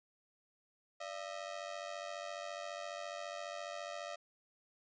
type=ring-modulated tone; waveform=sawtooth; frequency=634 Hz; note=D#5; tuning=32 cents sharp; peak=-35 dBFS; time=1-4.16 s; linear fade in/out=10 ms; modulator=47.3 Hz; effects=resampled to 16000 Hz